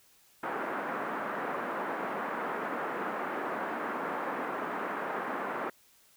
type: band-pass noise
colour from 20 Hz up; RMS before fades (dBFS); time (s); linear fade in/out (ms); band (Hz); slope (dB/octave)
white; -35; 0.43-5.7; 5; 210 to 1500; 24
effects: white hiss -63 dBFS RMS until 6.16 s